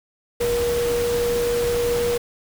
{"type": "tone in noise", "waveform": "sine", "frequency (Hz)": 477.1, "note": "A#4", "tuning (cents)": 40, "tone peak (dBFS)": -19, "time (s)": [0.4, 2.18], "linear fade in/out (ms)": 10, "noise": "pink", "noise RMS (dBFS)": -29, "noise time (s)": [0.4, 2.18], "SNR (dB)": 7, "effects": []}